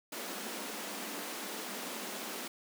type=high-pass noise; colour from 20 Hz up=pink; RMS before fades=-41 dBFS; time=0.12-2.48 s; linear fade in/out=5 ms; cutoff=190 Hz; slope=96 dB/octave; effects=none